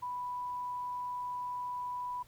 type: tone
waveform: sine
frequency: 987.8 Hz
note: B5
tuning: in tune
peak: -35 dBFS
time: 0.02-2.23 s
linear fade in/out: 10 ms
effects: added 120 Hz sine -66 dBFS peak until 2.27 s + pink hiss -63 dBFS RMS until 2.27 s